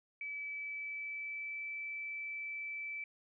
sine tone with pitch glide, 2298 to 2317 Hz, D7 to D7, -38 to -24 cents, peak -39 dBFS, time 0.21-3.04 s, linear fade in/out 2 ms, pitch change +14 cents, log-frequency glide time 0.4-1.65 s, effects none

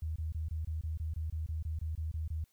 sine tone bursts, 79 Hz, D#2, 27 cents sharp, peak -33 dBFS, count 15, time 0.02-2.442 s, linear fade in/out 5 ms, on 140 ms, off 23 ms, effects white hiss -73 dBFS RMS until 2.52 s

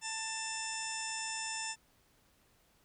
harmonic tone, 889 Hz, A5, 18 cents sharp, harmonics 1 / 2 / 3 / 4 / 6 / 7 / 8 / 9 / 10, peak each -44 / -45 / -44 / -49 / -43 / -53 / -43 / -50 / -49 dBFS, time 0.01-1.76 s, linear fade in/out 50 ms, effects pink hiss -69 dBFS RMS until 2.84 s

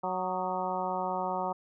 harmonic tone with a mistuned harmonic, 185 Hz, F#3, in tune, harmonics 1 / 2 / 3 / 4 / 5 / 6 / 7, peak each -40 / -40 / -37 / -34 / -34 / -40 / -41 dBFS, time 0.03-1.53 s, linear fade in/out 10 ms, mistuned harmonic 7, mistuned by -68 cents, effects none

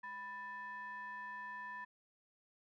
triangle ring-modulated tone, 390.5 Hz, G4, 7 cents flat, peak -39 dBFS, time 0.03-1.85 s, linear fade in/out 10 ms, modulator 1380 Hz, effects none

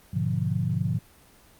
sine chord, G# diminished seventh, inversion none, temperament equal with one note detuned, 103.05 / 123.47 / 146.83 / 174.61 Hz, G#2 / B2 / D3 / F3, -13 / 0 / 0 / 0 cents, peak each -29 dBFS, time 0.13-0.99 s, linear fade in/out 10 ms, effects pink hiss -55 dBFS RMS until 1.59 s + Opus 24 kbps

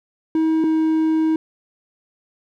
triangle tone pair in turn, 319.1 / 317.5 Hz, D#4 / D#4, +44 / +35 cents, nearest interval unison, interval 9 cents, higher first, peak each -13 dBFS, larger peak neither, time 0.35-0.64 / 0.64-1.36 s, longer second, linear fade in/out 2 ms, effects none

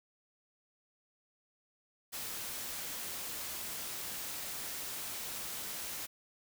white noise, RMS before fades -41 dBFS, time 2.12-6.07 s, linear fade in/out 20 ms, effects none

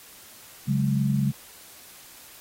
sine chord, C# suspended fourth, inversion none, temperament just, 138.59 / 184.79 / 207.9 Hz, C#3 / F#3 / G#3, 0 / -2 / +2 cents, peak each -23 / -29 / -25 dBFS, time 0.67-1.32 s, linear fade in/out 20 ms, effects white hiss -48 dBFS RMS until 2.4 s + AAC 48 kbps

